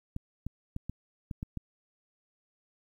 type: clicks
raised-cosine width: 5 ms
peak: -23 dBFS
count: 7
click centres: 0.164 / 0.466 / 0.764 / 0.896 / 1.312 / 1.429 / 1.573 s
effects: 10-bit